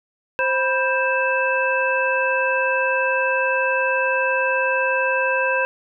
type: harmonic tone with a mistuned harmonic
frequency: 526 Hz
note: C5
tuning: 9 cents sharp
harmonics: 1 / 2 / 3 / 5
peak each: -22 / -24 / -22 / -24 dBFS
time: 0.39-5.65 s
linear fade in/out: 0 ms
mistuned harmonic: 2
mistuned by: -120 cents
effects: none